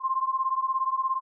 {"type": "beating tone pair", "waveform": "sine", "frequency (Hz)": [1049, 1066], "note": ["C6", "C6"], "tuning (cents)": [4, 32], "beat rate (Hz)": 17, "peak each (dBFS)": [-26, -28], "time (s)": [0, 1.21], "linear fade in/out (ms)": 50, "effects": []}